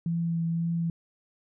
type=tone with vibrato; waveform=sine; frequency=167.2 Hz; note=E3; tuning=25 cents sharp; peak=-25 dBFS; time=0.06-0.9 s; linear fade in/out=2 ms; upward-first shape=triangle; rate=1.9 Hz; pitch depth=16 cents each way; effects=none